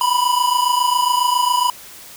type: tone pair together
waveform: square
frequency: 972.7 / 1000 Hz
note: B5 / B5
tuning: -27 / +21 cents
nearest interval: unison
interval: 48 cents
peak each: -18 dBFS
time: 0.01-1.7 s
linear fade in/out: 2 ms
effects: white hiss -39 dBFS RMS until 2.16 s